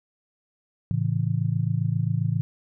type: chord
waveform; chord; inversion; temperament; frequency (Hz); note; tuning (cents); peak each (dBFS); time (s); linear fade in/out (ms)
sine; A major; none; just; 110 / 137.5 / 165; A2 / C#3 / E3; 0 / -14 / +2; -25 / -26 / -27; 0.91-2.41; 0
effects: none